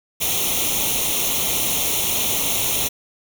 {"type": "noise with comb filter", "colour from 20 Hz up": "white", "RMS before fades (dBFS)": -21, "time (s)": [0.2, 2.89], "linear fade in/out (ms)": 20, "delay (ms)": 0.31, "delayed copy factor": 0.8, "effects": []}